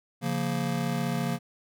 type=chord; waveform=square; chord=Bb minor; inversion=first; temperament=just; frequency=139.85 / 174.81 / 233.1 Hz; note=Db3 / F3 / Bb3; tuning=+16 / +2 / 0 cents; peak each=-32 dBFS; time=0.21-1.39 s; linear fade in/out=50 ms; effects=none